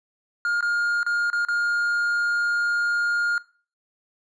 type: tone with dropouts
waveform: triangle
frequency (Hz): 1416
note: F6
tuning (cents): +23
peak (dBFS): -19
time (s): 0.45-3.38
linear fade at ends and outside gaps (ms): 1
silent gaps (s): 0.608-0.626 / 1.031-1.064 / 1.301-1.33 / 1.45-1.485
effects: noise-tail reverb RT60 0.4 s tail -20 dB re dry + resampled to 22050 Hz